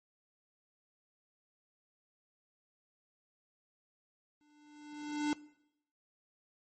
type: tone with exponential growth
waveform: square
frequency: 297.1 Hz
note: D4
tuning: 20 cents sharp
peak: -29 dBFS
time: 4.41-5.33 s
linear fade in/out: 0 ms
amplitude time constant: 200 ms
effects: noise-tail reverb RT60 0.8 s tail -21 dB re dry + MP3 32 kbps